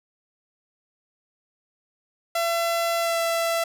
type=tone with pitch glide; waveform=sawtooth; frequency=675 to 668.8 Hz; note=E5 to E5; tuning=+41 to +25 cents; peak=-18 dBFS; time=2.35-3.64 s; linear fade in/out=5 ms; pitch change=-16 cents; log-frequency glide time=3.01-3.19 s; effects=none